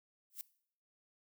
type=noise with exponential growth; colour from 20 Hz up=violet; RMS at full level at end=-38 dBFS; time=0.3-0.41 s; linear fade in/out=0 ms; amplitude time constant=22 ms; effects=noise-tail reverb RT60 0.6 s tail -20 dB re dry